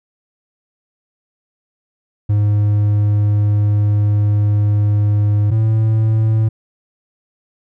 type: tone pair in turn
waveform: triangle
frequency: 103.83 / 110.19 Hz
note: G#2 / A2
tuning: 0 / +3 cents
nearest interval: minor second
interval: 103 cents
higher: second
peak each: -9 dBFS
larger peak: neither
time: 2.29-5.51 / 5.51-6.49 s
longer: first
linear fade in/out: 10 ms
effects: none